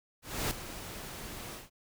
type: noise with ADSR envelope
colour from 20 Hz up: pink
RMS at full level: -31 dBFS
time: 0.22-1.7 s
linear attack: 290 ms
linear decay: 4 ms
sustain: -12 dB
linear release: 160 ms
effects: none